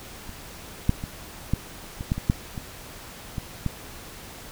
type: clicks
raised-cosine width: 5 ms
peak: -26 / -6 / -18 / -9 / -20 / -10 / -17 / -6 / -19 / -17 / -12 dBFS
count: 11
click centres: 0.293 / 0.894 / 1.039 / 1.536 / 2.009 / 2.119 / 2.18 / 2.299 / 2.578 / 3.382 / 3.663 s
effects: pink hiss -42 dBFS RMS until 4.51 s